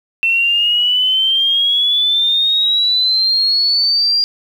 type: exponential sweep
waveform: sine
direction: up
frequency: 2686 to 4800 Hz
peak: -11 dBFS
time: 0.23-4.24 s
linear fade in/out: 0 ms
effects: 7-bit